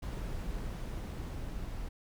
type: noise with level ramp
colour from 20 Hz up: brown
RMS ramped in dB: -37 to -40 dBFS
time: 0.02-1.89 s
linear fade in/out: 10 ms
effects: none